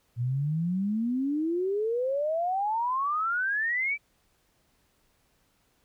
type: exponential sweep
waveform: sine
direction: up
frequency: 116.2 to 2348 Hz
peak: -25 dBFS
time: 0.16-3.98 s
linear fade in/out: 50 ms
effects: pink hiss -69 dBFS RMS until 5.84 s